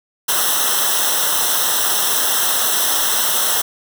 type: noise with comb filter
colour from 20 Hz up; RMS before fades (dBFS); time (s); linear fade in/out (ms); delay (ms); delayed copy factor
white; -17; 0.28-3.62; 10; 0.43; -1
effects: none